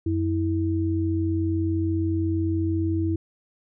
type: tone pair together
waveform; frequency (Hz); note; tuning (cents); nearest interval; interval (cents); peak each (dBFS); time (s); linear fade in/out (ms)
sine; 91.28 / 325.3; F#2 / E4; -23 / -23; octave + minor seventh; 2200; -24; 0.06-3.16; 5
effects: none